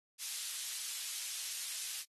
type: high-pass noise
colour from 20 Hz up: pink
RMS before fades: -41 dBFS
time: 0.18-2.05 s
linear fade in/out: 50 ms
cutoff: 3900 Hz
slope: 12 dB/octave
effects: AAC 32 kbps